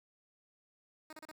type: tone bursts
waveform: 10% pulse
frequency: 311.1 Hz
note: D#4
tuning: in tune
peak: -39 dBFS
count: 4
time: 1.1-1.315 s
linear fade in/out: 2 ms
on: 29 ms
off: 33 ms
effects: none